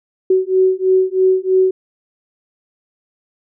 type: beating tone pair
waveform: sine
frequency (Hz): 373.7 / 376.8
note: F#4 / F#4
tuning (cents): +17 / +32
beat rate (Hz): 3.1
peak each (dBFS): -14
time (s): 0.3-1.71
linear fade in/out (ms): 5
effects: none

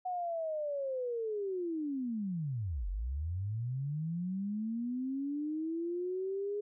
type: linear two-way sweep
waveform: sine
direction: down then up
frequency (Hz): 740 to 43 to 416.3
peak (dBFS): -33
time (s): 0.05-6.61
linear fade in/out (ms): 10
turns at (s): 2.88
effects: none

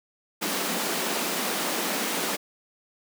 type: high-pass noise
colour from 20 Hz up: pink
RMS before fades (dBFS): -28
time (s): 0.41-2.37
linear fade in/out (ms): 20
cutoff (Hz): 190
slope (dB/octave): 48
effects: none

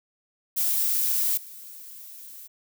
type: noise with level steps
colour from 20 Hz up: violet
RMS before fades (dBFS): -24 / -43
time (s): 0.56-2.48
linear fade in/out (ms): 20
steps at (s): 1.37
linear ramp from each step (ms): 5
effects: none

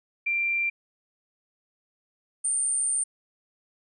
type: tone pair in turn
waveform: sine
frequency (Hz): 2366 / 8933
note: D7 / C#9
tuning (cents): +12 / +12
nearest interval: octave + major seventh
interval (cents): 2300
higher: second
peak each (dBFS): -23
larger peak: neither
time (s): 0.26-0.7 / 2.44-3.04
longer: second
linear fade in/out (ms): 10
effects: none

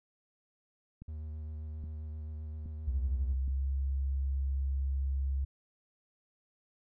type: click train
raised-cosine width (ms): 5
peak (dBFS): -34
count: 4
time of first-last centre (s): 1.02-3.479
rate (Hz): 1.22
type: tone with vibrato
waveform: triangle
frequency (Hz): 77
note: D#2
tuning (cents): -17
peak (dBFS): -36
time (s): 1.08-3.34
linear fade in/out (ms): 5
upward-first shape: sine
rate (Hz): 7.6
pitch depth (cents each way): 23
type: tone with pitch glide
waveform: sine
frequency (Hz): 65.2 to 67.81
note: C2 to C#2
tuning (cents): -5 to -38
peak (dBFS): -29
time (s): 2.87-5.45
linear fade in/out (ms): 10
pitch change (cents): +67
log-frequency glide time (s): 3.29-3.64
effects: none

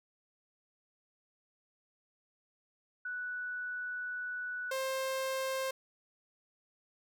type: tone pair in turn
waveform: sine / sawtooth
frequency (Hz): 1480 / 529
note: F#6 / C5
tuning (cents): 0 / +19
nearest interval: octave + tritone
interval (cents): 1781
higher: first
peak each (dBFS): -36 / -29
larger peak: second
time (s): 3.05-4.71 / 4.71-5.71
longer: first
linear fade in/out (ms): 5
effects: none

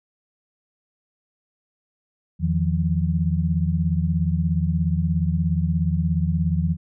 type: tone cluster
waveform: sine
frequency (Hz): 83 / 157.6 / 174.5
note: E2 / D#3 / F3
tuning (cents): +12 / +23 / -1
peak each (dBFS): -23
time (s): 2.39-6.77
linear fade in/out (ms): 50
effects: none

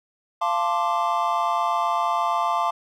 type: chord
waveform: triangle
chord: D minor seventh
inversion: first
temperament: equal with one note detuned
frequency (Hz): 690.8 / 880 / 1046.5 / 1174.7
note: F5 / A5 / C6 / D6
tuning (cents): -19 / 0 / 0 / 0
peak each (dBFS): -24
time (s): 0.41-2.71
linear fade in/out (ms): 10
effects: none

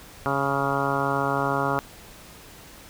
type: harmonic tone with a mistuned harmonic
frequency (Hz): 138.59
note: C#3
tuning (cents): 0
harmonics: 1 / 2 / 3 / 4 / 5 / 6 / 7 / 8 / 9 / 10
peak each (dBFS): -31 / -31 / -31 / -31 / -31 / -31 / -31 / -31 / -31 / -31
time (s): 0.26-1.79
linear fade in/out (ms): 0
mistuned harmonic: 10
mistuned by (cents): +17
effects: pink hiss -46 dBFS RMS until 2.89 s

